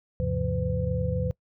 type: tone cluster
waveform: sine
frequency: 76.9 / 100.5 / 128.6 / 170.4 / 506 Hz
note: D#2 / G2 / C3 / F3 / B4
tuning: -20 / +44 / -30 / -42 / +42 cents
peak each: -31 dBFS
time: 0.2-1.31 s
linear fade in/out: 0 ms
effects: noise-tail reverb RT60 0.1 s tail -23 dB re dry